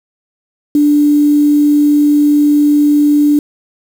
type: tone with quantisation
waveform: sine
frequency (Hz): 293.7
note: D4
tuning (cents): 0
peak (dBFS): -6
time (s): 0.75-3.39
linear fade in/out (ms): 2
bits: 5
effects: none